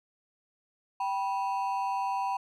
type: ring-modulated tone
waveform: triangle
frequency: 880 Hz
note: A5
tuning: in tune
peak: -23 dBFS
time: 1-2.37 s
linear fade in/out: 5 ms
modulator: 100 Hz
effects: none